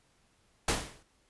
pink noise with exponential decay, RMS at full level -24 dBFS, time 0.68-1.03 s, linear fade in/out 5 ms, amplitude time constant 75 ms, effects pink hiss -69 dBFS RMS until 1.29 s + resampled to 24000 Hz

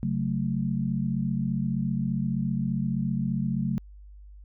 sine chord, F# minor, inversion second, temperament equal with one note detuned, 136.68 / 185 / 220 Hz, C#3 / F#3 / A3, -24 / 0 / 0 cents, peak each -29 dBFS, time 0.03-3.78 s, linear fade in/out 0 ms, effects added 50 Hz sine -44 dBFS peak until 4.44 s

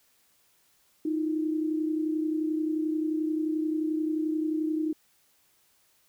sine tone pair together, 311.3 / 342.7 Hz, D#4 / F4, +1 / -33 cents, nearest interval major second, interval 166 cents, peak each -26 / -34 dBFS, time 1.05-4.93 s, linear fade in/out 5 ms, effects white hiss -66 dBFS RMS until 6.08 s

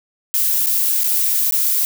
violet noise with dropouts, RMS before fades -17 dBFS, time 0.34-1.85 s, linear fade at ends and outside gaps 0 ms, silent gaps 0.662-0.669 / 1.035-1.042 / 1.51-1.523 s, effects none

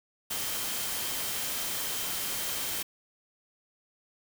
sine tone in noise, 3136 Hz, G7, in tune, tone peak -44 dBFS, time 0.3-2.83 s, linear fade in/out 10 ms, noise white, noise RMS -33 dBFS, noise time 0.3-2.83 s, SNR -14 dB, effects none

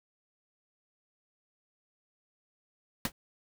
pink noise with exponential decay, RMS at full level -26 dBFS, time 3.05-3.12 s, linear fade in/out 2 ms, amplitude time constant 15 ms, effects none

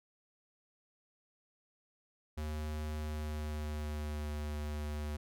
square tone with pitch glide, 76.4 to 74.7 Hz, D#2 to D2, -31 to +30 cents, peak -37 dBFS, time 2.37-5.17 s, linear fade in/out 10 ms, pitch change -39 cents, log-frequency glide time 2.99-4.33 s, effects none

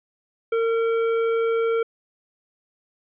sine tone with hard clipping, 456.4 Hz, A#4, 37 cents flat, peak -21 dBFS, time 0.52-1.83 s, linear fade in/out 5 ms, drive 10 dB, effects resampled to 8000 Hz

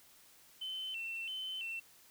sine tone with vibrato, 2871 Hz, F7, 47 cents sharp, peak -37 dBFS, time 0.61-1.8 s, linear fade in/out 10 ms, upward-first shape square, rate 1.5 Hz, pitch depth 110 cents each way, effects tanh soft clip ceiling -35 dBFS + white hiss -62 dBFS RMS until 2.1 s

